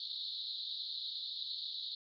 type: band-pass noise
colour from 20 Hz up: white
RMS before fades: -42 dBFS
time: 0-1.95 s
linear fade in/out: 2 ms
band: 3600 to 4300 Hz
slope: 96 dB/octave
effects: none